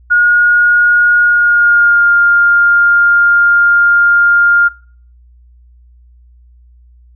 sine tone with pitch glide, 1437 to 1405 Hz, F6 to F6, +49 to +10 cents, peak -5 dBFS, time 0.1-4.69 s, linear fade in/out 20 ms, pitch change -39 cents, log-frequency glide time 1.21-2.13 s, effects noise-tail reverb RT60 0.5 s tail -24 dB re dry + added 60 Hz sine -40 dBFS peak until 7.15 s

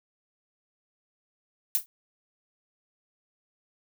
violet noise with exponential decay, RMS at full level -20 dBFS, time 1.75-1.86 s, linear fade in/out 0 ms, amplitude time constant 23 ms, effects none

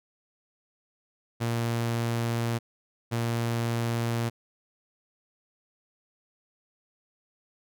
sawtooth tone pair in turn, 116.8 / 116.8 Hz, A#2 / A#2, +4 / +4 cents, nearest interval unison, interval 0 cents, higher neither, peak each -22 dBFS, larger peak neither, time 1.4-2.59 / 3.11-4.3 s, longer neither, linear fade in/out 20 ms, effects none

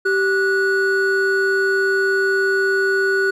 triangle tone pair together, 388.5 / 1468.3 Hz, G4 / F#6, -16 / -14 cents, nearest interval octave + major seventh, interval 2302 cents, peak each -16 dBFS, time 0.05-3.31 s, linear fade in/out 10 ms, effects none

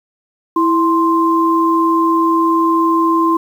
sine tone pair together, 329.6 / 1046.5 Hz, E4 / C6, 0 / 0 cents, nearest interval octave + minor sixth, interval 2000 cents, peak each -13 / -13 dBFS, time 0.56-3.37 s, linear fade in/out 5 ms, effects 7-bit

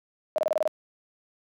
sine tone bursts, 623 Hz, D#5, 2 cents sharp, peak -20 dBFS, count 7, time 0.36-0.676 s, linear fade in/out 0 ms, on 22 ms, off 27 ms, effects high-pass 300 Hz 12 dB/octave

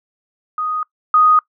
sine tone pair in turn, 1244.5 / 1244.5 Hz, D#6 / D#6, 0 / 0 cents, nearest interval unison, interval 0 cents, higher neither, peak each -18 / -8 dBFS, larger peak second, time 0.58-0.83 / 1.14-1.39 s, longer neither, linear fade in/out 2 ms, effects noise-tail reverb RT60 0.1 s tail -23 dB re dry

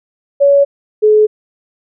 sine tone pair in turn, 563 / 426.9 Hz, C#5 / G#4, +27 / +48 cents, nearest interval perfect fourth, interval 479 cents, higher first, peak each -5 dBFS, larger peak neither, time 0.4-0.65 / 1.02-1.27 s, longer neither, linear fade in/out 20 ms, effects none

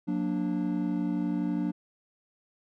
triangle chord, Gb augmented, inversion none, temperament equal with one note detuned, 181.19 / 233.1 / 293.7 Hz, Gb3 / Bb3 / D4, -36 / 0 / 0 cents, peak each -29 / -31 / -28 dBFS, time 0.07-1.72 s, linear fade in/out 20 ms, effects none

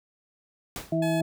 pink noise with exponential decay, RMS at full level -32 dBFS, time 0.76-1.01 s, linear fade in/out 1 ms, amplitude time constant 53 ms
harmonic tone, 163.1 Hz, E3, 18 cents flat, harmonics 1 / 2 / 4, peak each -27 / -27 / -27 dBFS, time 0.92-1.22 s, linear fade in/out 5 ms
15% pulse tone, 851 Hz, G#5, 42 cents sharp, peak -27 dBFS, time 1.02-1.21 s, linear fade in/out 5 ms
effects none

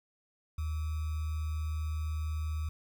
sine tone with sample-and-hold, 77.78 Hz, D#2, in tune, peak -31 dBFS, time 0.58-2.69 s, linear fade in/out 5 ms, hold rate 1225 Hz, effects none

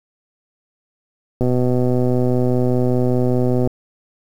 click train, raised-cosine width 2 ms, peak -6 dBFS, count 284, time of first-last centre 1.41-3.674 s, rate 125 Hz, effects 7-bit

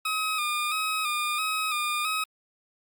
20% pulse tone with vibrato, 1240 Hz, D#6, 6 cents flat, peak -21 dBFS, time 0.05-2.24 s, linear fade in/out 5 ms, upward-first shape square, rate 1.5 Hz, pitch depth 43 cents each way, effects Opus 48 kbps

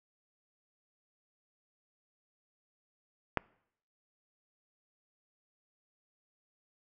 click, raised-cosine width 0.5 ms, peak -12 dBFS, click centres 3.373 s, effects noise-tail reverb RT60 0.7 s tail -25 dB re dry

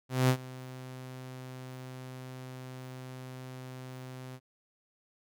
sawtooth tone with ADSR envelope, 128.7 Hz, C3, 28 cents flat, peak -17 dBFS, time 0.09-4.4 s, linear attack 200 ms, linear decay 77 ms, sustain -21 dB, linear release 55 ms, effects none

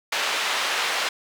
white band-pass noise, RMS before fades -25 dBFS, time 0.12-1.09 s, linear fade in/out 5 ms, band 590 to 3300 Hz, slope 12 dB/octave, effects none

